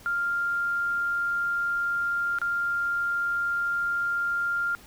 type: tone with dropouts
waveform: sine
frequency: 1396.9 Hz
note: F6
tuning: in tune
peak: -24 dBFS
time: 0.06-4.75 s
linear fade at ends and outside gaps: 0 ms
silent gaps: 2.386-2.416 s
effects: pink hiss -51 dBFS RMS until 4.86 s